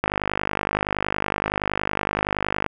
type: click train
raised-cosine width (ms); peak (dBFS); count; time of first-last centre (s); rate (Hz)
0.5; -6; 134; 0.04-2.663; 50.7
effects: none